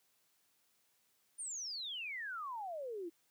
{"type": "exponential sweep", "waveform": "sine", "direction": "down", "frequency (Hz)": [9397, 322.3], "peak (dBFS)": -40, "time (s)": [1.38, 3.1], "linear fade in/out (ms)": 20, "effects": ["white hiss -75 dBFS RMS until 3.3 s", "high-pass 100 Hz 12 dB/octave"]}